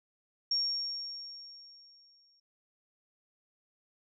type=tone with exponential decay; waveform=sine; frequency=5540 Hz; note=F8; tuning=15 cents flat; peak=-26 dBFS; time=0.51-2.4 s; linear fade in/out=5 ms; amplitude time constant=410 ms; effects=none